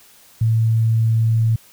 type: tone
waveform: sine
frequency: 112.6 Hz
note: A2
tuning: 40 cents sharp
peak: -13 dBFS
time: 0.41-1.56 s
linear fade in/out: 5 ms
effects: white hiss -49 dBFS RMS until 1.72 s